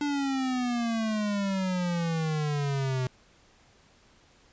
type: exponential sweep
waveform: square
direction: down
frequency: 293.7 to 126.7 Hz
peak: -27 dBFS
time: 0.01-3.07 s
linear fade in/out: 2 ms
effects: pink hiss -60 dBFS RMS until 4.52 s + resampled to 16000 Hz